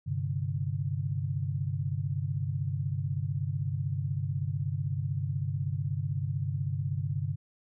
sine chord, G suspended fourth, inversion none, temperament equal, 98 / 130.81 / 146.83 Hz, G2 / C3 / D3, 0 / 0 / 0 cents, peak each -33 dBFS, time 0.06-7.36 s, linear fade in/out 20 ms, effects none

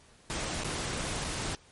pink noise with dropouts, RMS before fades -34 dBFS, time 0.3-1.55 s, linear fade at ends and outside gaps 0 ms, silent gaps 0.636-0.645 / 1.242-1.247 s, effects pink hiss -59 dBFS RMS until 1.71 s + MP3 48 kbps

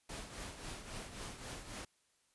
pink noise with tremolo, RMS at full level -44 dBFS, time 0.09-1.85 s, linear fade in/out 5 ms, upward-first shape triangle, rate 3.7 Hz, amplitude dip 65%, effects white hiss -75 dBFS RMS until 2.34 s + resampled to 24000 Hz

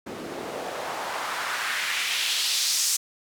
white noise with band-pass filter sweep, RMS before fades -28 dBFS, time 0.06-2.97 s, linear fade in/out 10 ms, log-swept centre 280 to 6700 Hz, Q 1.5, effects none

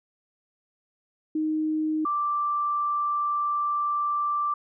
sine tone pair in turn, 311.1 / 1174.6 Hz, D#4 / D6, 0 / 0 cents, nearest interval octave + major seventh, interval 2300 cents, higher second, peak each -23 dBFS, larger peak neither, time 1.35-2.05 / 2.05-4.54 s, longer second, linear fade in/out 5 ms, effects none

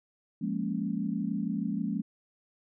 sine chord, Bb minor seventh, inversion second, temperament equal with one note detuned, 174.61 / 206.7 / 233.1 / 277.2 Hz, F3 / Ab3 / Bb3 / Db4, 0 / -8 / 0 / 0 cents, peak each -35 / -32 / -35 / -36 dBFS, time 0.41-2.02 s, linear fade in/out 10 ms, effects none

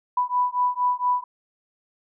sine beating tone pair, 987.8 / 992.1 Hz, B5 / B5, 0 / +8 cents, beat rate 4.3 Hz, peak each -23 dBFS, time 0.17-1.24 s, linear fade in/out 5 ms, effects none

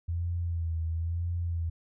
sine tone with vibrato, 83.9 Hz, E2, 31 cents sharp, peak -28 dBFS, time 0.08-1.7 s, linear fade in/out 10 ms, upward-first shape sine, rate 1 Hz, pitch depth 53 cents each way, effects none

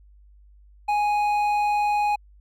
triangle tone with hard clipping, 830.6 Hz, G#5, in tune, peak -21 dBFS, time 0.88-2.16 s, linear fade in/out 10 ms, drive 10 dB, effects added 50 Hz sine -49 dBFS peak until 2.4 s

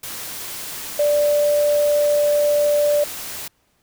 sine tone in noise, 587.3 Hz, D5, in tune, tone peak -14 dBFS, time 0.99-3.04 s, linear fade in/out 5 ms, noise white, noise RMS -31 dBFS, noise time 0.03-3.48 s, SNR +14 dB, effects pink hiss -64 dBFS RMS until 3.82 s

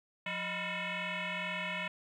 sine tone with frequency modulation, 178.4 Hz, F3, 37 cents sharp, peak -33 dBFS, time 0.26-1.88 s, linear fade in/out 5 ms, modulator 399 Hz, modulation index 7, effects tanh soft clip ceiling -30 dBFS + 12-bit

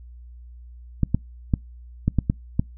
clicks, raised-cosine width 5 ms, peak -6 dBFS, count 7, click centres 1.033 / 1.146 / 1.538 / 2.08 / 2.187 / 2.299 / 2.595 s, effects noise-tail reverb RT60 0.2 s tail -26 dB re dry + added 60 Hz sine -40 dBFS peak until 2.77 s

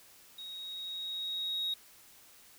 sine tone with level ramp, 3778 Hz, A#7, 22 cents sharp, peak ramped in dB -42 to -29 dBFS, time 0.38-1.74 s, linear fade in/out 5 ms, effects tanh soft clip ceiling -28 dBFS + white hiss -58 dBFS RMS until 2.58 s

